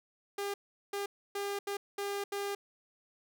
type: tone bursts at uneven times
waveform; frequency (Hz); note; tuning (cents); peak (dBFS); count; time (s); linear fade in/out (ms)
sawtooth; 402.1; G4; +44; -30; 6; 0.38-0.54 / 0.93-1.06 / 1.35-1.59 / 1.67-1.77 / 1.98-2.24 / 2.32-2.55; 5
effects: none